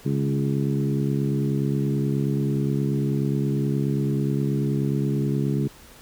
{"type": "harmonic tone with a mistuned harmonic", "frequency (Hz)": 69.4, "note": "C#2", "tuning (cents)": 3, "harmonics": [2, 3, 4, 5, 6], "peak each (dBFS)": [-23, -27, -29, -31, -33], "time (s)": [0.05, 5.68], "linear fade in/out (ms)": 10, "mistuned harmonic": 2, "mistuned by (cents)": 23, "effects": ["pink hiss -48 dBFS RMS until 6.01 s"]}